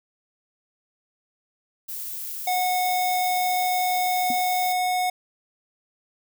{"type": "noise", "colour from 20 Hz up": "violet", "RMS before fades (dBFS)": -33, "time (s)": [1.88, 4.73], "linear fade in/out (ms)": 10}
{"type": "tone", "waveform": "square", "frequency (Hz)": 731, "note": "F#5", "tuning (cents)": -21, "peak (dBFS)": -22, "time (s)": [2.47, 5.1], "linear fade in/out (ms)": 5}
{"type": "tone with exponential decay", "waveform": "sine", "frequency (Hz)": 245.4, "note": "B3", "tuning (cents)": -11, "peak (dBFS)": -25, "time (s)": [4.3, 4.37], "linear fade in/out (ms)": 2, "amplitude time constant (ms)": 15}
{"effects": []}